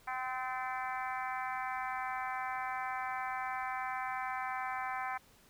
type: harmonic tone with a mistuned harmonic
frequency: 257.2 Hz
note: C4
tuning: 30 cents flat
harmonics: 3 / 4 / 5 / 6 / 7 / 8 / 9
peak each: -39 / -41 / -43 / -45 / -46 / -47 / -48 dBFS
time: 0.07-5.18 s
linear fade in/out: 10 ms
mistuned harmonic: 7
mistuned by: -28 cents
effects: pink hiss -63 dBFS RMS until 5.49 s